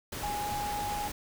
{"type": "tone in noise", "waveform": "sine", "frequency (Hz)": 827, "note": "G#5", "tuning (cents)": -8, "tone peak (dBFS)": -32, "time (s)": [0.23, 1.08], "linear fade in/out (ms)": 5, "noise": "pink", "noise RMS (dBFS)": -38, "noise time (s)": [0.12, 1.12], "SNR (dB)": 3, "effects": []}